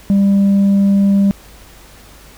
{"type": "tone with tanh clipping", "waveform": "sine", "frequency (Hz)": 198.3, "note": "G3", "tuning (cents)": 20, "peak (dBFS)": -9, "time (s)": [0.1, 1.31], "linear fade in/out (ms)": 0, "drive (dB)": 2, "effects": ["added 50 Hz sine -43 dBFS peak until 2.37 s", "pink hiss -42 dBFS RMS until 2.37 s"]}